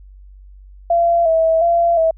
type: tone with vibrato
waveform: sine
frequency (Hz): 666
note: E5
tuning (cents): +18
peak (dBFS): -11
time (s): 0.9-2.11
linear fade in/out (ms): 5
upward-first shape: square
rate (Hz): 1.4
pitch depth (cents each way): 43
effects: added 48 Hz sine -38 dBFS peak until 2.17 s